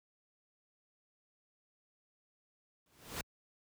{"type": "noise with exponential growth", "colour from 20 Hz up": "pink", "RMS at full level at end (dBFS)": -36, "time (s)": [2.86, 3.21], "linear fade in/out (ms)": 2, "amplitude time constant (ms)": 74, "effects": ["high-pass 60 Hz 12 dB/octave"]}